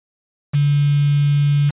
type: tone with quantisation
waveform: sine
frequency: 144.3 Hz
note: D3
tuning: 30 cents flat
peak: -12 dBFS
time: 0.53-1.71 s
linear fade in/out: 20 ms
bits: 5
effects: resampled to 8000 Hz